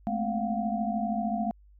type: tone cluster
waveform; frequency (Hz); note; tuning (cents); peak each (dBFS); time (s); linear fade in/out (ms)
sine; 213.4 / 226.8 / 259 / 699 / 754; G#3 / A#3 / C4 / F5 / F#5; +47 / -47 / -17 / +1 / +32; -30 / -35 / -38 / -31 / -38; 0.07-1.51; 0
effects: added 50 Hz sine -53 dBFS peak until 1.79 s